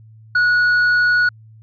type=tone with tanh clipping; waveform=triangle; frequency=1461 Hz; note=F#6; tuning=22 cents flat; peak=-13 dBFS; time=0.35-1.29 s; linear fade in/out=5 ms; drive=9 dB; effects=added 110 Hz sine -41 dBFS peak until 1.62 s + resampled to 11025 Hz

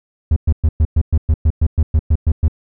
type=tone bursts; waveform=triangle; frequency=77.78 Hz; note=D#2; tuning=in tune; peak=-7 dBFS; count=14; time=0.31-2.482 s; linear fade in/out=5 ms; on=53 ms; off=110 ms; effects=none

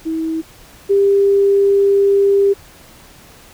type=tone pair in turn; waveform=sine; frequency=322.1 / 397.8 Hz; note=E4 / G4; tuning=-40 / +25 cents; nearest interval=major third; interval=365 cents; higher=second; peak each=-17 / -9 dBFS; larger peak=second; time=0.05-0.42 / 0.89-2.54 s; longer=second; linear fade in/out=20 ms; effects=pink hiss -43 dBFS RMS until 3.53 s

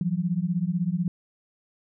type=beating tone pair; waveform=sine; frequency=167.8 / 183.8 Hz; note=E3 / F#3; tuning=+31 / -11 cents; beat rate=16 Hz; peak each=-26 dBFS; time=0.01-1.08 s; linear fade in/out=2 ms; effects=none

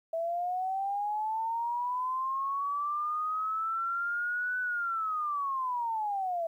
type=linear two-way sweep; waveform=sine; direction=up then down; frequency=652 to 1500 to 652 Hz; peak=-29 dBFS; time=0.13-6.47 s; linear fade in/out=5 ms; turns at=4.6 s; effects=11-bit

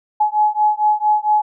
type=beating tone pair; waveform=sine; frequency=845 / 849.4 Hz; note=G#5 / G#5; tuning=+30 / +39 cents; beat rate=4.4 Hz; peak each=-16 dBFS; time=0.2-1.42 s; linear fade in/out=10 ms; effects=none

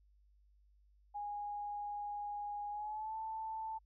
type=tone with pitch glide; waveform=sine; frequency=824 to 883.1 Hz; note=G#5 to A5; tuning=-14 to +6 cents; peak=-39 dBFS; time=1.14-3.79 s; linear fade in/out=20 ms; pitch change=+120 cents; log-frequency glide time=2.7-3.16 s; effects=added 50 Hz sine -65 dBFS peak until 3.85 s

